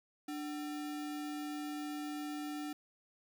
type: tone with sample-and-hold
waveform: sine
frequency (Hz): 296.2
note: D4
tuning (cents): +15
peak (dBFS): -38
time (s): 0.28-2.73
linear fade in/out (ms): 5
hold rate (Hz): 1050
effects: none